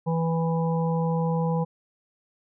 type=harmonic tone; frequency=164.81 Hz; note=E3; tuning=in tune; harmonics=1 / 3 / 5 / 6; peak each=-23 / -29 / -33 / -35 dBFS; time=0.06-1.65 s; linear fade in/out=20 ms; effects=none